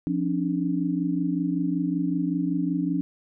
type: tone cluster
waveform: sine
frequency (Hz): 174 / 271.8 / 297.1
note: F3 / C#4 / D4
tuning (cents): -6 / -34 / +20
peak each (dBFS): -27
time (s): 0.07-3.01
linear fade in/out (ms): 0
effects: none